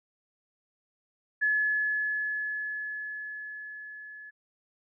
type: tone with level ramp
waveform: sine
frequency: 1709 Hz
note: G#6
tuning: 49 cents sharp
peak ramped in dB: -22 to -43 dBFS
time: 1.41-4.31 s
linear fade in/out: 20 ms
effects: none